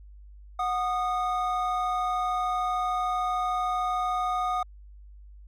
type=tone pair together; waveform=triangle; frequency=732 / 1231.1 Hz; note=F#5 / D#6; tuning=-19 / -19 cents; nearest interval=major sixth; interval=900 cents; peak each=-26 / -26 dBFS; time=0.59-4.63 s; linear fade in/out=5 ms; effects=added 50 Hz sine -45 dBFS peak until 5.47 s